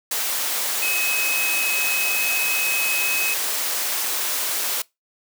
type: tone in noise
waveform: sine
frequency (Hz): 2550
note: D#7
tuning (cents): +42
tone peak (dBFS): -22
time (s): 0.82-3.34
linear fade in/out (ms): 5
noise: white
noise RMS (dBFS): -24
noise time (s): 0.11-4.82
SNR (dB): -1
effects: noise-tail reverb RT60 0.2 s tail -23 dB re dry + high-pass 400 Hz 12 dB/octave